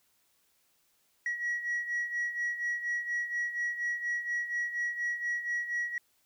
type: beating tone pair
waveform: sine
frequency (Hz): 1916 / 1920.2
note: A#6 / B6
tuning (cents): +47 / -49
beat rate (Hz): 4.2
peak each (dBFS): -30 / -35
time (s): 1.26-5.98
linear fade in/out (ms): 2
effects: tanh soft clip ceiling -27 dBFS + white hiss -71 dBFS RMS until 6.25 s